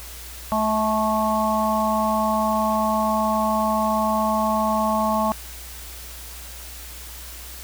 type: harmonic tone with a mistuned harmonic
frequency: 216.8 Hz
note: A3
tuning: 25 cents flat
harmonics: 1 / 3 / 4 / 5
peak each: -24 / -24 / -24 / -24 dBFS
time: 0.52-5.32 s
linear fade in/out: 0 ms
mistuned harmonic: 5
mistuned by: +18 cents
effects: added 60 Hz sine -39 dBFS peak until 7.63 s + white hiss -39 dBFS RMS until 7.63 s